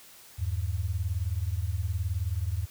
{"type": "beating tone pair", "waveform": "sine", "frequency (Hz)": [80.6, 99.6], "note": ["E2", "G2"], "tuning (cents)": [-38, 28], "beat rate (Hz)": 19, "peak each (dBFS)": -30, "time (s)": [0.38, 2.66], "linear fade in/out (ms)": 20, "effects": ["white hiss -52 dBFS RMS until 2.7 s"]}